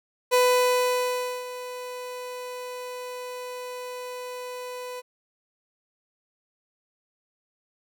30% pulse tone with ADSR envelope, 498.4 Hz, B4, 16 cents sharp, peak -14 dBFS, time 0.31-5.02 s, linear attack 28 ms, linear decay 1100 ms, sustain -17 dB, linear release 30 ms, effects none

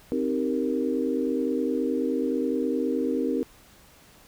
sine chord, C minor seventh, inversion none, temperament equal, 261.6 / 311.1 / 392 / 466.2 Hz, C4 / Eb4 / G4 / Bb4, 0 / 0 / 0 / 0 cents, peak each -27 / -29 / -31 / -29 dBFS, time 0.12-3.43 s, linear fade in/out 0 ms, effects pink hiss -54 dBFS RMS until 4.27 s

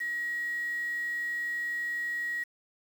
sine tone with quantisation, 1904 Hz, A#6, 36 cents sharp, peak -30 dBFS, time 0-2.44 s, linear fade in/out 10 ms, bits 8, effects none

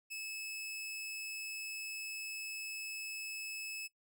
sawtooth tone, 2600 Hz, E7, 24 cents flat, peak -38 dBFS, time 0.1-3.88 s, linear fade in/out 20 ms, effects noise-tail reverb RT60 0.1 s tail -17 dB re dry

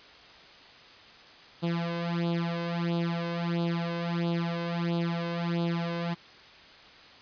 sawtooth tone with flanger, 170 Hz, F3, 46 cents flat, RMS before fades -30 dBFS, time 1.62-6.15 s, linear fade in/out 20 ms, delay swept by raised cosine 0.25 to 1.95 ms, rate 1.5 Hz, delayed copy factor +0.9, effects white hiss -51 dBFS RMS until 7.21 s + resampled to 11025 Hz

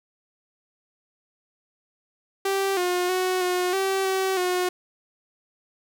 sawtooth tone with pitch steps, 390.2 / 358.5 / 369.2 / 361.1 / 385.8 / 381.4 / 362.1 Hz, G4 / F4 / F#4 / F#4 / G4 / G4 / F#4, -8 / +45 / -4 / -42 / -28 / -47 / -37 cents, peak -18 dBFS, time 2.45-4.69 s, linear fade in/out 5 ms, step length 320 ms, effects none

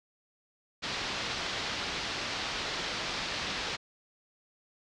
white low-pass noise, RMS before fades -35 dBFS, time 0.82-3.77 s, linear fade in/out 20 ms, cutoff 4900 Hz, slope 24 dB/octave, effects low-pass 8000 Hz 12 dB/octave

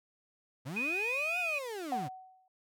35% pulse linear two-way sweep, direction up then down, 116.1 to 732 to 116.1 Hz, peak -36 dBFS, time 0.65-2.09 s, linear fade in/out 20 ms, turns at 1.39 s
sine tone, 2489 Hz, D#7, in tune, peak -31 dBFS, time 0.76-1.59 s, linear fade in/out 10 ms
sine tone with exponential decay, 750 Hz, F#5, 23 cents sharp, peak -28 dBFS, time 1.92-2.48 s, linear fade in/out 2 ms, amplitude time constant 120 ms
effects none

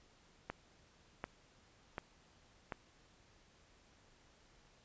click train, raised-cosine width 0.5 ms, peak -25 dBFS, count 4, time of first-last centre 0.5-2.722 s, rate 1.35 Hz, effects pink hiss -67 dBFS RMS until 4.84 s + resampled to 16000 Hz

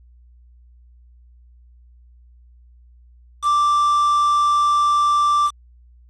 triangle tone with quantisation, 1174.7 Hz, D6, in tune, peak -12 dBFS, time 3.42-5.51 s, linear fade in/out 50 ms, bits 5, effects added 60 Hz sine -46 dBFS peak until 6.09 s + resampled to 22050 Hz

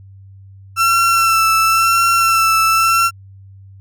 35% pulse tone with vibrato, 1340 Hz, E6, 28 cents sharp, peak -9 dBFS, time 0.76-3.11 s, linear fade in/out 50 ms, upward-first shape sine, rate 0.95 Hz, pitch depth 26 cents each way, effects added 97 Hz sine -37 dBFS peak until 3.8 s

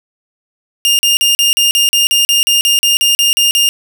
sawtooth tone bursts, 2815 Hz, F7, 13 cents sharp, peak -5 dBFS, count 16, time 0.85-3.69 s, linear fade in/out 0 ms, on 140 ms, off 40 ms, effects none

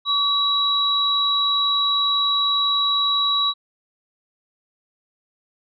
sine tone pair together, 1138 / 3890 Hz, C#6 / B7, +45 / -27 cents, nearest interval octave + major sixth, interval 2128 cents, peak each -23 / -18 dBFS, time 0.05-3.54 s, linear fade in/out 50 ms, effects none

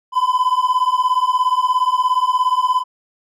triangle beating tone pair, 1001 / 1018 Hz, B5 / C6, +23 / -48 cents, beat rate 17 Hz, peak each -15 dBFS, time 0.12-2.84 s, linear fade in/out 50 ms, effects none

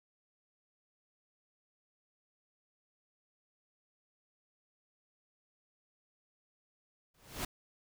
pink noise with exponential growth, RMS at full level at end -34 dBFS, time 7.14-7.45 s, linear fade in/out 5 ms, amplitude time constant 67 ms, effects none

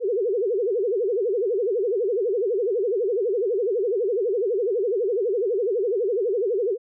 sine tone with vibrato, 431 Hz, A4, 36 cents flat, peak -20 dBFS, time 0-6.78 s, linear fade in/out 50 ms, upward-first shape sine, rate 12 Hz, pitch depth 250 cents each way, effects none

